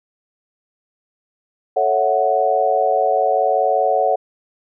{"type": "chord", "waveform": "sine", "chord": "F# minor seventh", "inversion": "first", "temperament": "equal", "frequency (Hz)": [440, 554.4, 659.3, 740], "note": ["A4", "C#5", "E5", "F#5"], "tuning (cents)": [0, 0, 0, 0], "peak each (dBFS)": [-22, -19, -21, -17], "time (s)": [1.76, 4.16], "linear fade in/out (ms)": 10, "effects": []}